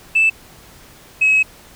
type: tone pair in turn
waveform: sine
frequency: 2637 / 2563 Hz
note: E7 / E7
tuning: 0 / -49 cents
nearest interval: unison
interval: 49 cents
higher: first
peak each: -9 dBFS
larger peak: neither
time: 0.15-0.3 / 1.21-1.43 s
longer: second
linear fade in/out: 10 ms
effects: tanh soft clip ceiling -7 dBFS + pink hiss -44 dBFS RMS until 1.75 s